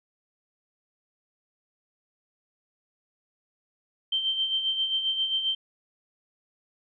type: tone with tremolo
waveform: sine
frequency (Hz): 3127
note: G7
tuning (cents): -5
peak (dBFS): -22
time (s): 4.12-5.55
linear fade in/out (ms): 5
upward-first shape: sine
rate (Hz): 7.5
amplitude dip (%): 55
effects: none